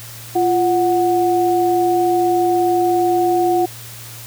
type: tone pair together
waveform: sine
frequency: 347.3 / 736 Hz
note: F4 / F#5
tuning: -10 / -9 cents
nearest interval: octave + minor second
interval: 1301 cents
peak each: -15 / -16 dBFS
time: 0.35-3.66 s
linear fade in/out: 10 ms
effects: added 116 Hz sine -37 dBFS peak until 4.26 s + white hiss -36 dBFS RMS until 4.26 s